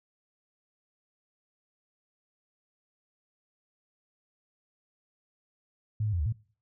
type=tone with pitch steps; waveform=sine; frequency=107.3 / 106.3 / 87.3 / 73.4 / 111.5 Hz; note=A2 / G#2 / F2 / D2 / A2; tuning=-43 / +41 / 0 / 0 / +23 cents; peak=-26 dBFS; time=6-6.325 s; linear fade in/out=5 ms; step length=65 ms; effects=noise-tail reverb RT60 0.4 s tail -21 dB re dry